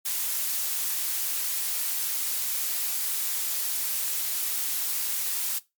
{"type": "noise", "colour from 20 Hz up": "blue", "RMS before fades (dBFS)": -28, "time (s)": [0.05, 5.59], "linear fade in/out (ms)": 10, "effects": ["noise-tail reverb RT60 0.2 s tail -18 dB re dry", "MP3 96 kbps"]}